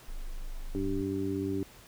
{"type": "tone", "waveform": "sine", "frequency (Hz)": 25.09, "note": "G0", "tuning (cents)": 41, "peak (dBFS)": -34, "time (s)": [0.08, 1.02], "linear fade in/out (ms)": 10}
{"type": "harmonic tone", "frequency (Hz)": 97, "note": "G2", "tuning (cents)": -18, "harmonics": [1, 2, 3, 4], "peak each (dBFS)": [-38, -39, -32, -35], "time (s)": [0.75, 1.63], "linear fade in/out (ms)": 0}
{"effects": ["pink hiss -54 dBFS RMS until 1.87 s"]}